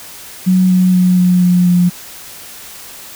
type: tone with pitch steps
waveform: sine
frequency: 185 / 183.4 / 181.82 / 180.25 / 178.7 / 177.16 Hz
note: F#3 / F#3 / F#3 / F#3 / F3 / F3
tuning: 0 / -15 / -30 / -45 / +40 / +25 cents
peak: -7 dBFS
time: 0.46-1.9 s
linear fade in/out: 20 ms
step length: 240 ms
effects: white hiss -33 dBFS RMS until 3.15 s